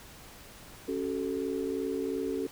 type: chord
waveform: sine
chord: F# minor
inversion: second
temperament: equal with one note detuned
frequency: 277.2 / 377.1 / 440 Hz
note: C#4 / F#4 / A4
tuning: 0 / +33 / 0 cents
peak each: -34 dBFS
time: 0.88-2.47 s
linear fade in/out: 5 ms
effects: pink hiss -50 dBFS RMS until 2.51 s